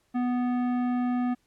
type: tone with tanh clipping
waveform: sine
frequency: 246.9 Hz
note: B3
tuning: in tune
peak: -26 dBFS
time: 0.14-1.35 s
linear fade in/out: 20 ms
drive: 14 dB
effects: pink hiss -70 dBFS RMS until 1.46 s + low-pass 12000 Hz 12 dB/octave